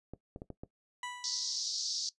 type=clicks; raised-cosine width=2 ms; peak=-29 dBFS; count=5; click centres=0.136 / 0.361 / 0.419 / 0.503 / 0.635 s
type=tone with exponential decay; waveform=20% pulse; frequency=985 Hz; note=B5; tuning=5 cents flat; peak=-32 dBFS; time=1.03-1.68 s; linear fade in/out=2 ms; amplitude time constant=140 ms
type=band-pass noise; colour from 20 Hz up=white; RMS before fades=-36 dBFS; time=1.24-2.09 s; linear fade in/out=0 ms; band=4300 to 5900 Hz; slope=48 dB/octave
effects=noise-tail reverb RT60 0.1 s tail -17 dB re dry + resampled to 24000 Hz